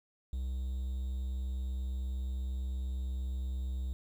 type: tone with quantisation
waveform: triangle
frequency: 64.3 Hz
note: C2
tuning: 30 cents flat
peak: -31 dBFS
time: 0.33-3.93 s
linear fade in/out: 0 ms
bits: 10
effects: none